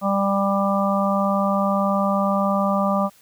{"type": "harmonic tone", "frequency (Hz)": 197.6, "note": "G3", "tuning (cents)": 14, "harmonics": [1, 3, 4, 5, 6], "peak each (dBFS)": [-21, -23, -27, -29, -24], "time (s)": [0.01, 3.1], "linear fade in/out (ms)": 50, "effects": ["white hiss -54 dBFS RMS until 3.21 s"]}